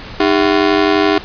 sawtooth ring-modulated tone, 355.3 Hz, F4, 30 cents sharp, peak -3 dBFS, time 0.2-1.18 s, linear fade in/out 2 ms, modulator 45.9 Hz, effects pink hiss -31 dBFS RMS until 1.24 s + resampled to 11025 Hz

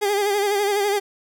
30% pulse tone with vibrato, 406.3 Hz, G#4, 38 cents flat, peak -16 dBFS, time 0.01-1 s, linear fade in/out 20 ms, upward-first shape sine, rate 12 Hz, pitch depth 56 cents each way, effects none

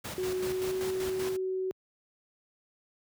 pink noise with tremolo, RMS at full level -38 dBFS, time 0.04-1.37 s, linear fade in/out 10 ms, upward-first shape square, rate 5.2 Hz, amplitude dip 50%
sine tone with pitch glide, 370 to 375.4 Hz, F#4 to F#4, 0 to +25 cents, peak -29 dBFS, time 0.18-1.71 s, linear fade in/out 0 ms, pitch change +25 cents, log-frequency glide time 0.43-0.85 s
effects high-pass 80 Hz 12 dB/octave

